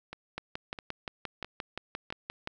two click trains, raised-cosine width 0.3 ms, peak -19 / -24 dBFS, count 13 / 4, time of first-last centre 0.38-2.474 / 0.13-2.104 s, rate 5.73 / 1.52 Hz, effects none

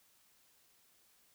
silence, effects white hiss -69 dBFS RMS until 1.34 s

